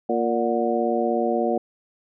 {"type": "harmonic tone with a mistuned harmonic", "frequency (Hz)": 116.54, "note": "A#2", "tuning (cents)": 0, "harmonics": [2, 3, 4, 5, 6], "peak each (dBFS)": [-26, -26, -26, -26, -26], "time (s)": [0.09, 1.58], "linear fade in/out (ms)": 5, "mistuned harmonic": 6, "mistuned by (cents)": 74, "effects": []}